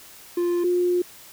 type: tone pair in turn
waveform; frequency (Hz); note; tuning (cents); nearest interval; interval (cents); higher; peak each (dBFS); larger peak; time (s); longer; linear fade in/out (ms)
triangle / sine; 349.2 / 355.7; F4 / F4; 0 / +32; unison; 32; second; -18; neither; 0.37-0.64 / 0.64-1.02; second; 5
effects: white hiss -46 dBFS RMS until 1.32 s